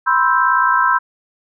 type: chord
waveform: sine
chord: C major seventh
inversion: third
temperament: equal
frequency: 987.8 / 1046.5 / 1318.5 / 1568 Hz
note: B5 / C6 / E6 / G6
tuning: 0 / 0 / 0 / 0 cents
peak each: -17 dBFS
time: 0.06-0.99 s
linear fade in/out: 20 ms
effects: none